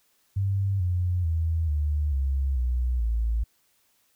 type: tone with pitch steps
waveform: sine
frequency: 98 / 89.35 / 81.46 / 74.27 / 67.71 / 61.74 / 56.29 Hz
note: G2 / F2 / E2 / D2 / C#2 / B1 / A1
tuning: 0 / +40 / -20 / +20 / -40 / 0 / +40 cents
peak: -22 dBFS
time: 0.36-3.44 s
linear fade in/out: 10 ms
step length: 440 ms
effects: white hiss -67 dBFS RMS until 4.15 s